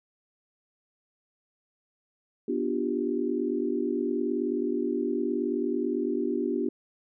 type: chord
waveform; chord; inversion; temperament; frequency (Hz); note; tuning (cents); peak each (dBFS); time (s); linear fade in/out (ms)
sine; G dominant seventh; first; just; 245 / 294 / 352.8 / 392; B3 / D4 / F4 / G4; -14 / +2 / +18 / 0; -31; 2.48-6.69; 5
effects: none